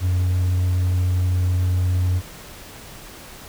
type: tone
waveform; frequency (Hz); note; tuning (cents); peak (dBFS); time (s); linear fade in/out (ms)
triangle; 90.7; F#2; -34; -14; 0-2.22; 50
effects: tanh soft clip ceiling -10 dBFS + pink hiss -40 dBFS RMS until 3.48 s